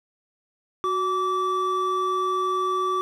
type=tone pair together; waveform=triangle; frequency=369.9 / 1158.5 Hz; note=F#4 / D6; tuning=0 / -24 cents; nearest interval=octave + minor sixth; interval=1976 cents; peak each=-25 / -21 dBFS; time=0.84-3.01 s; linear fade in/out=0 ms; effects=none